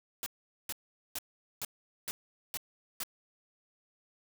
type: noise bursts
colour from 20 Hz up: white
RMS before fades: -37 dBFS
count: 7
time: 0.23-3.034 s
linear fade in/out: 0 ms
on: 32 ms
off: 430 ms
effects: none

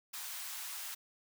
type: high-pass noise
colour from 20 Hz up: white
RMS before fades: -43 dBFS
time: 0.13-0.95 s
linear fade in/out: 10 ms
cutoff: 800 Hz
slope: 24 dB/octave
effects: none

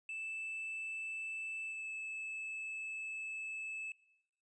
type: tone with pitch glide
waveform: triangle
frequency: 2637 to 2613 Hz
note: E7 to E7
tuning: 0 to -16 cents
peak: -39 dBFS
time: 0.09-3.92 s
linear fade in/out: 2 ms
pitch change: -16 cents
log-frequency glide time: 1.64-1.89 s
effects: noise-tail reverb RT60 0.8 s tail -20 dB re dry + resampled to 22050 Hz

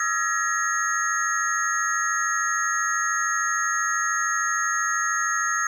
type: tone cluster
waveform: sine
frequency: 1259 / 1352 / 1686 / 1895 / 6500 Hz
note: D#6 / E6 / G#6 / A#6 / G#8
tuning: +20 / +43 / +26 / +28 / -38 cents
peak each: -28 dBFS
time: 0-5.67 s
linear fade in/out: 2 ms
effects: 8-bit

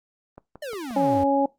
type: click train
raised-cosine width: 1 ms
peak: -27 dBFS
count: 4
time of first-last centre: 0.38-0.909 s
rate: 5.67 Hz
type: exponential sweep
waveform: square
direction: down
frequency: 622.3 to 82.4 Hz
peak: -31 dBFS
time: 0.62-1.24 s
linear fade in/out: 5 ms
type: harmonic tone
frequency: 277.2 Hz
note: C#4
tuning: in tune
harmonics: 1 / 2 / 3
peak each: -22 / -22 / -22 dBFS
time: 0.96-1.46 s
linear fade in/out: 5 ms
effects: noise-tail reverb RT60 0.2 s tail -20 dB re dry + Opus 32 kbps

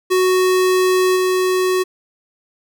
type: tone with level steps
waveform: square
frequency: 370 Hz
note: F#4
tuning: in tune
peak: -13 / -15 dBFS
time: 0.1-1.84 s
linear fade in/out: 20 ms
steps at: 1.15 s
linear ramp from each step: 20 ms
effects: none

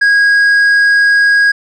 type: tone with tanh clipping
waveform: triangle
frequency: 1644 Hz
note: G#6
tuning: 18 cents flat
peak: -7 dBFS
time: 0.01-1.52 s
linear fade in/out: 10 ms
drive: 9 dB
effects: none

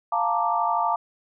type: chord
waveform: sine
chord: Bb major seventh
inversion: second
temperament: equal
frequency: 698.5 / 880 / 932.3 / 1174.7 Hz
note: F5 / A5 / Bb5 / D6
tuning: 0 / 0 / 0 / 0 cents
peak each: -26 dBFS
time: 0.12-0.96 s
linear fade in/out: 5 ms
effects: none

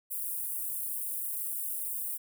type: high-pass noise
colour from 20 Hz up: white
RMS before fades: -35 dBFS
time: 0.1-2.18 s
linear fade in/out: 20 ms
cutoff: 9000 Hz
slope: 48 dB/octave
effects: none

